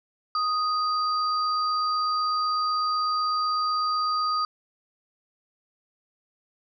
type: tone pair together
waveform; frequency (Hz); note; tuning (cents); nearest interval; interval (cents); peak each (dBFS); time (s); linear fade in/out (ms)
sine; 1244 / 4688; D#6 / D8; -1 / -4; octave + major seventh; 2297; -23 / -31; 0.35-4.45; 2
effects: none